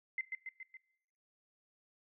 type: tone with echo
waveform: sine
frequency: 2067 Hz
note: C7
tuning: 22 cents flat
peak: -33 dBFS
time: 0.18-0.21 s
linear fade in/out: 2 ms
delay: 140 ms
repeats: 4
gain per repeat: -4 dB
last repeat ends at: 0.77 s
effects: noise-tail reverb RT60 0.8 s tail -20 dB re dry